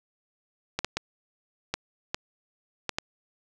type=clicks; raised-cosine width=0.2 ms; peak=-10 dBFS; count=7; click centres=0.79 / 0.846 / 0.97 / 1.74 / 2.145 / 2.893 / 2.985 s; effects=none